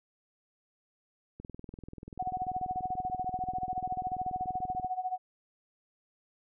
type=click train; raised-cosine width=3 ms; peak=-31 dBFS; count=72; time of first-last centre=1.4-4.847 s; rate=20.6 Hz
type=tone with tremolo; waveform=sine; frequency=740 Hz; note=F#5; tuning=in tune; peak=-28 dBFS; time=2.19-5.18 s; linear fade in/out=10 ms; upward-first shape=sine; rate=14 Hz; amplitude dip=85%
effects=none